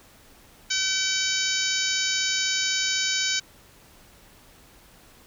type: harmonic tone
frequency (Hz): 764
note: G5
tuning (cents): -45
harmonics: 2 / 3 / 4 / 5 / 6 / 7 / 8 / 9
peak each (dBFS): -31 / -31 / -31 / -31 / -31 / -31 / -31 / -31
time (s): 0.7-3.4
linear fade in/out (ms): 10
effects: pink hiss -53 dBFS RMS until 5.26 s